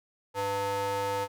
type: ring-modulated tone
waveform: square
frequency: 198.7 Hz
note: G3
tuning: 24 cents sharp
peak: -26 dBFS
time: 0.34-1.28 s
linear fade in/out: 50 ms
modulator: 698 Hz
effects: none